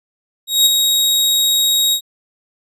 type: tone with ADSR envelope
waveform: sawtooth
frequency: 3785 Hz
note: A#7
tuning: 26 cents sharp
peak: -4 dBFS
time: 0.47-2.01 s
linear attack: 190 ms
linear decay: 16 ms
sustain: -5 dB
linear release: 80 ms
effects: resampled to 32000 Hz